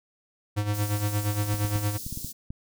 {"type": "tone with tremolo", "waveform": "square", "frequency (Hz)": 103.83, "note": "G#2", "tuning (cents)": 0, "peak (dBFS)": -23, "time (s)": [0.56, 1.98], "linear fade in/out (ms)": 20, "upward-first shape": "sine", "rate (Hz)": 8.6, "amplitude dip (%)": 65}
{"type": "band-stop noise", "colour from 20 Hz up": "white", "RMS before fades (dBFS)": -38, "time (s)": [0.73, 2.33], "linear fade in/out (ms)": 20, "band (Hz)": [350, 4500], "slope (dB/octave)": 24}
{"type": "clicks", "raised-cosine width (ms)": 5, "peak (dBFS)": -23, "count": 8, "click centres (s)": [1.542, 1.649, 1.758, 2.065, 2.126, 2.174, 2.246, 2.505]}
{"effects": []}